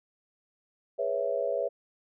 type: chord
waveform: sine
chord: C# minor seventh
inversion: second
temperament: equal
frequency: 415.3 / 493.9 / 554.4 / 659.3 Hz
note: G#4 / B4 / C#5 / E5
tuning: 0 / 0 / 0 / 0 cents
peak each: -36 / -32 / -30 / -33 dBFS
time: 0.98-1.69 s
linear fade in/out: 20 ms
effects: none